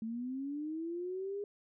sine linear sweep, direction up, 218.4 to 411.8 Hz, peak -36 dBFS, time 0.02-1.44 s, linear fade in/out 2 ms, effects none

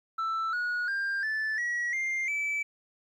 sine tone with pitch steps, 1326 / 1454.4 / 1595.2 / 1749.7 / 1919.1 / 2105 / 2309 Hz, E6 / F#6 / G6 / A6 / A#6 / C7 / D7, +10 / -30 / +30 / -10 / +50 / +10 / -30 cents, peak -25 dBFS, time 0.18-2.63 s, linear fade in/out 10 ms, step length 350 ms, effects tanh soft clip ceiling -27 dBFS + 11-bit

